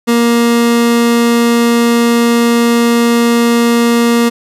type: tone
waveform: 30% pulse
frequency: 235.1 Hz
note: A#3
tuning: 15 cents sharp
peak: -5 dBFS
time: 0.07-4.3 s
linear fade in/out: 20 ms
effects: resampled to 32000 Hz + 7-bit